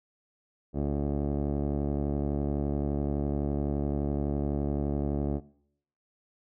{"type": "tone with low-pass filter", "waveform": "15% pulse", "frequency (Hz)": 71.8, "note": "D2", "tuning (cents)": -39, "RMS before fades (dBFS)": -29, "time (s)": [0.73, 5.41], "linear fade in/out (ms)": 50, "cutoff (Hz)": 480, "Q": 3.3, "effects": ["noise-tail reverb RT60 0.7 s tail -21 dB re dry"]}